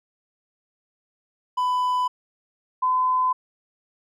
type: tone pair in turn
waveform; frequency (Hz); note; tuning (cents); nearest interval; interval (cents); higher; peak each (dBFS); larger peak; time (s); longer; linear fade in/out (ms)
triangle / sine; 999 / 1017; B5 / C6; +20 / -50; unison; 30; second; -18; neither; 1.57-2.08 / 2.82-3.33; neither; 10
effects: none